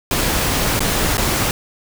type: noise with dropouts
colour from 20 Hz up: pink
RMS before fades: -18 dBFS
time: 0.11-1.51 s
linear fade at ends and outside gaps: 1 ms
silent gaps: 0.793-0.805 / 1.171-1.18 s
effects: none